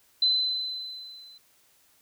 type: tone with level ramp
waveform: sine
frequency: 4038 Hz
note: B7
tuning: 38 cents sharp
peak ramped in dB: -18 to -48 dBFS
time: 0.22-1.38 s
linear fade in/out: 5 ms
effects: white hiss -63 dBFS RMS until 2.01 s